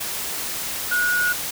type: tone in noise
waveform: sine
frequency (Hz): 1454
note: F#6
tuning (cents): -31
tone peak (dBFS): -18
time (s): 0.91-1.33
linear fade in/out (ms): 10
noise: white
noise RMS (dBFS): -28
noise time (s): 0-1.51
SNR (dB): +7
effects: none